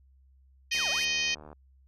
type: harmonic tone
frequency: 622.3 Hz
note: D#5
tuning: in tune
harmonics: 3 / 4 / 5 / 6 / 7 / 8 / 9 / 10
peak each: -36 / -30 / -32 / -42 / -37 / -37 / -39 / -38 dBFS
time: 0.71-1.35 s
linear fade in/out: 10 ms
type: exponential two-way sweep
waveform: sawtooth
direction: down then up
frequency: 3322 to 537 to 3322 Hz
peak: -33 dBFS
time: 0.72-1.05 s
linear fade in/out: 5 ms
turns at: 0.9 s
type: click train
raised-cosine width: 1 ms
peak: -33 dBFS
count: 60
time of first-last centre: 0.75-1.529 s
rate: 75.7 Hz
effects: added 66 Hz sine -57 dBFS peak until 1.87 s + resampled to 32000 Hz